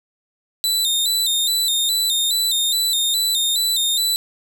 sawtooth tone with vibrato, 3820 Hz, A#7, 42 cents sharp, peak -14 dBFS, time 0.64-4.16 s, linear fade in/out 0 ms, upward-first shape square, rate 2.4 Hz, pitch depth 71 cents each way, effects none

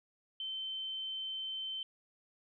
sine tone, 3089 Hz, G7, 26 cents flat, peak -37 dBFS, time 0.4-1.83 s, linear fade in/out 2 ms, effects none

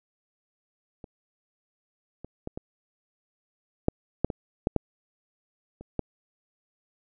clicks, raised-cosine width 2 ms, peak -28 / -26 / -20 / -21 / -7 / -8 / -17 / -9 / -9 / -29 / -13 dBFS, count 11, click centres 1.042 / 2.246 / 2.474 / 2.575 / 3.884 / 4.246 / 4.302 / 4.671 / 4.763 / 5.81 / 5.993 s, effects none

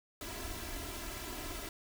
pink noise with comb filter, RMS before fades -42 dBFS, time 0.21-1.69 s, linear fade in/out 2 ms, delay 3 ms, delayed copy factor +0.8, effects none

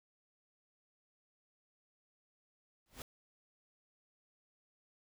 pink noise with exponential growth, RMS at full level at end -42 dBFS, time 2.86-3.02 s, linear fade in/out 1 ms, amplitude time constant 33 ms, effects none

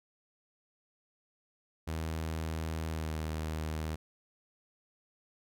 sawtooth tone with pitch glide, 80.1 to 78.41 Hz, E2 to D#2, -49 to +14 cents, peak -30 dBFS, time 1.87-3.96 s, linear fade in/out 10 ms, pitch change -37 cents, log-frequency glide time 2.9-3.14 s, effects none

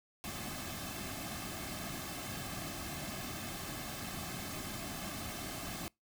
pink noise with comb filter, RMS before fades -42 dBFS, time 0.24-5.88 s, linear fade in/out 0 ms, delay 2.1 ms, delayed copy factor -0.65, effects noise-tail reverb RT60 0.2 s tail -26 dB re dry

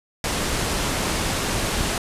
pink low-pass noise, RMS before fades -24 dBFS, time 0.24-1.98 s, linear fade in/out 2 ms, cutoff 11000 Hz, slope 24 dB/octave, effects resampled to 32000 Hz

